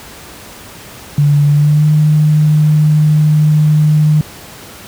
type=tone with pitch glide; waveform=sine; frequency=145.2 to 152.24 Hz; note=D3 to D#3; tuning=-19 to -37 cents; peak=-6 dBFS; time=1.18-4.21 s; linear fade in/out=2 ms; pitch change=+82 cents; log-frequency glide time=1.48-1.88 s; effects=pink hiss -33 dBFS RMS until 4.87 s + high-pass 60 Hz 12 dB/octave